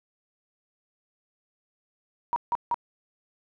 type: tone bursts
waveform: sine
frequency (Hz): 952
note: A#5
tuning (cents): +36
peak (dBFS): -22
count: 3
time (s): 2.33-2.743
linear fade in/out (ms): 0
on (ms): 31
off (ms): 160
effects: none